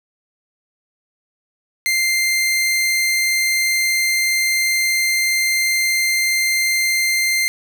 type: tone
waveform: sawtooth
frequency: 2093 Hz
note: C7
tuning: in tune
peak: -12 dBFS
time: 1.86-7.48 s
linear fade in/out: 0 ms
effects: none